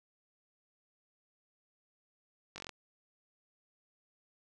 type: slowing click train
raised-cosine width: 0.2 ms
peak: -26 dBFS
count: 7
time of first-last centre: 2.56-2.693 s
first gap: 20 ms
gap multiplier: 1.04
effects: none